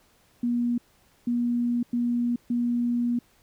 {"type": "tone bursts at uneven times", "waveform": "sine", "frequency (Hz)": 239.9, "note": "A#3", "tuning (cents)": 50, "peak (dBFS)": -22, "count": 4, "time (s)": [[0.43, 0.78], [1.27, 1.83], [1.93, 2.36], [2.5, 3.19]], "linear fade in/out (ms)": 5, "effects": ["pink hiss -62 dBFS RMS until 3.42 s"]}